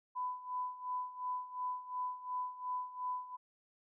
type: tone with tremolo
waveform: sine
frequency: 1000 Hz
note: B5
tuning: 21 cents sharp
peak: -34 dBFS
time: 0.15-3.37 s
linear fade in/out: 20 ms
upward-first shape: sine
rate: 2.8 Hz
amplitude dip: 80%
effects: none